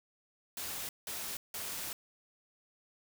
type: noise bursts at uneven times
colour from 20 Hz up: white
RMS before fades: -40 dBFS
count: 3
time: 0.57-0.89 / 1.07-1.37 / 1.54-1.93 s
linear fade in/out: 2 ms
effects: none